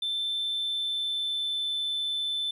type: tone with pitch glide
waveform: triangle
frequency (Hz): 3545 to 3525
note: A7 to A7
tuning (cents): +12 to +2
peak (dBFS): -25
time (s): 0.02-2.51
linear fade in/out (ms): 5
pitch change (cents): -10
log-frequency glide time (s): 0.39-1.72
effects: tanh soft clip ceiling -23 dBFS